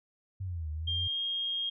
sine exponential two-way sweep, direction down then up, 98.3 to 75.6 to 91.1 Hz, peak -33 dBFS, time 0.4-1.08 s, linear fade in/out 10 ms, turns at 0.7 s
sine tone with pitch glide, 3200 to 3241 Hz, G7 to G#7, +35 to -43 cents, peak -30 dBFS, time 0.87-1.7 s, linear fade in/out 10 ms, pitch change +22 cents, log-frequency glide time 1.01-1.19 s
effects none

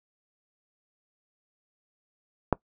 click, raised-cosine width 1 ms, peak -6 dBFS, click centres 2.527 s, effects noise-tail reverb RT60 0.1 s tail -23 dB re dry

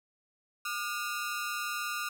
sawtooth ring-modulated tone, 1318.5 Hz, E6, in tune, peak -26 dBFS, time 0.65-2.09 s, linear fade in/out 5 ms, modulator 110 Hz, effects none

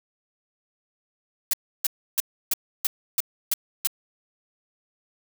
blue noise bursts, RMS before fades -22 dBFS, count 8, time 1.51-3.872 s, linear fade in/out 2 ms, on 24 ms, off 310 ms, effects none

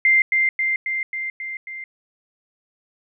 sine tone with echo, 2093 Hz, C7, in tune, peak -12 dBFS, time 0.05-0.22 s, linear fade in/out 2 ms, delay 270 ms, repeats 6, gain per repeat -3 dB, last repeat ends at 1.84 s, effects none

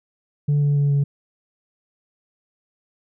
sine tone with pitch steps, 145.6 / 144.26 / 142.93 / 141.62 Hz, D3 / D3 / D3 / C#3, -15 / -31 / -47 / +37 cents, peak -13 dBFS, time 0.48-1.04 s, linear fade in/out 10 ms, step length 140 ms, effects tanh soft clip ceiling -14 dBFS

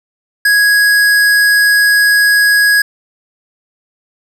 sine tone with hard clipping, 1661.2 Hz, G#6, in tune, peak -8 dBFS, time 0.45-2.82 s, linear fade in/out 5 ms, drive 17 dB, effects none

